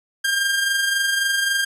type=tone with amplitude modulation; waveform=sawtooth; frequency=1602 Hz; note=G6; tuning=37 cents sharp; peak=-13 dBFS; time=0.24-1.65 s; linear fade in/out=10 ms; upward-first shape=sine; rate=23.7 Hz; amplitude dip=40%; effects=resampled to 32000 Hz